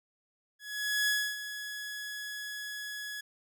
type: tone with ADSR envelope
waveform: sawtooth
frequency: 1685 Hz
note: G#6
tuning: 25 cents sharp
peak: -22 dBFS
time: 0.59-3.21 s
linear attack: 490 ms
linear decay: 280 ms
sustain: -12 dB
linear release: 8 ms
effects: none

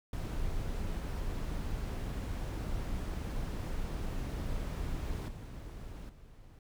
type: noise with level steps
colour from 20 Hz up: brown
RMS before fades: -36 / -44 / -54 dBFS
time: 0.13-6.59 s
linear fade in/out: 2 ms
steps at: 5.28 / 6.09 s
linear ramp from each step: 5 ms
effects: none

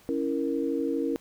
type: chord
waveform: sine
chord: A# diminished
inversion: first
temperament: equal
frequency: 277.2 / 329.6 / 466.2 Hz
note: C#4 / E4 / A#4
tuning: 0 / 0 / 0 cents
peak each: -29 / -30 / -30 dBFS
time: 0.09-1.16 s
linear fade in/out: 0 ms
effects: pink hiss -57 dBFS RMS until 1.2 s

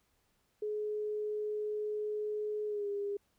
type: tone with pitch glide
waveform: sine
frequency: 422.7 to 405 Hz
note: G#4 to G#4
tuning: +31 to -43 cents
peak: -33 dBFS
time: 0.62-3.17 s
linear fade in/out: 5 ms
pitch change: -74 cents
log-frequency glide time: 2.67-2.88 s
effects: pink hiss -75 dBFS RMS until 3.38 s

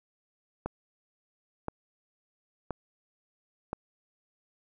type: click train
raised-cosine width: 1 ms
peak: -18 dBFS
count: 4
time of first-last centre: 0.66-3.731 s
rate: 0.977 Hz
effects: none

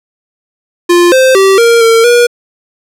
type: tone with pitch steps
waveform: square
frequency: 349.3 / 521 / 387.1 / 466 / 455.3 / 480.2 Hz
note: F4 / C5 / G4 / A#4 / A#4 / B4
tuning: 0 / -7 / -22 / -1 / -41 / -49 cents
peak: -4 dBFS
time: 0.89-2.27 s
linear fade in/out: 10 ms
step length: 230 ms
effects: low-pass 12000 Hz 12 dB/octave

